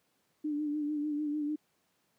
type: tone with vibrato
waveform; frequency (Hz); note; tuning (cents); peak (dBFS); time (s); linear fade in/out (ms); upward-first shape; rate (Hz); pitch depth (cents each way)
sine; 297.8; D4; +24; -30; 0.44-1.56; 10; sine; 6.7; 41
effects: pink hiss -74 dBFS RMS until 2.18 s + high-pass 150 Hz 12 dB/octave